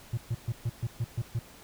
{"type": "tone bursts", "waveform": "triangle", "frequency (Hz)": 116.54, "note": "A#2", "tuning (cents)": 0, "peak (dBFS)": -24, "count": 8, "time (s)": [0.13, 1.392], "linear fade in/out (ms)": 5, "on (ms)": 44, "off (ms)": 130, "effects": ["tanh soft clip ceiling -20 dBFS", "pink hiss -52 dBFS RMS until 1.63 s"]}